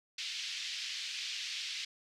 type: band-pass noise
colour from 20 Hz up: pink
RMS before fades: -40 dBFS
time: 0.18-1.85 s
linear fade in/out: 5 ms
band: 2500 to 5400 Hz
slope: 24 dB/octave
effects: none